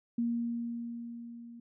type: tone with level ramp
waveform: sine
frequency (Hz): 235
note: A#3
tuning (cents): +14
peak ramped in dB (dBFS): -27 to -46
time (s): 0.18-1.6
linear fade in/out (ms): 5
effects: none